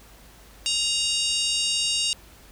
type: harmonic tone with a mistuned harmonic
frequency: 937 Hz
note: A#5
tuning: 9 cents sharp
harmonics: 3 / 4 / 5 / 6 / 7 / 8 / 9 / 10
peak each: -26 / -28 / -30 / -32 / -33 / -34 / -35 / -36 dBFS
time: 0.66-2.13 s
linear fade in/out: 0 ms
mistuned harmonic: 6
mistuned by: -45 cents
effects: added 50 Hz sine -51 dBFS peak until 2.51 s + pink hiss -51 dBFS RMS until 2.51 s